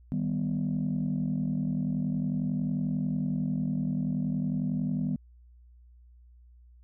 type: chord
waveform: sine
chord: Eb augmented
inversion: none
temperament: equal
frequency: 155.56 / 196 / 246.9 Hz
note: Eb3 / G3 / B3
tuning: 0 / 0 / 0 cents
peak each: -30 dBFS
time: 0.12-5.16 s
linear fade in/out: 0 ms
effects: tanh soft clip ceiling -21 dBFS + added 60 Hz sine -52 dBFS peak until 6.83 s